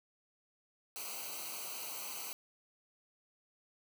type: noise with comb filter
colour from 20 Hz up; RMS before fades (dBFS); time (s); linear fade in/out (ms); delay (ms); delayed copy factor
white; -43; 0.96-2.33; 0; 0.57; -0.9
effects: none